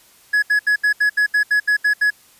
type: tone bursts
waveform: triangle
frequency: 1685 Hz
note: G#6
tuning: 25 cents sharp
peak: -11 dBFS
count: 11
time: 0.33-2.105 s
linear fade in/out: 10 ms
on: 95 ms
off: 73 ms
effects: white hiss -51 dBFS RMS until 2.39 s + resampled to 32000 Hz